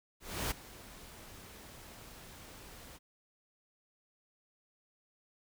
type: noise with ADSR envelope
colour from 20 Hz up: pink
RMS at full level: -34 dBFS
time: 0.2-2.99 s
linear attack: 310 ms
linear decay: 13 ms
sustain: -18 dB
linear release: 35 ms
effects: none